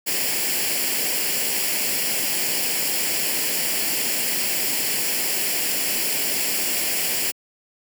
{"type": "noise with comb filter", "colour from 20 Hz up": "white", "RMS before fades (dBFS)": -23, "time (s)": [0.06, 7.32], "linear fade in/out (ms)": 20, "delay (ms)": 0.4, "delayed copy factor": 0.65, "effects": ["high-pass 200 Hz 12 dB/octave"]}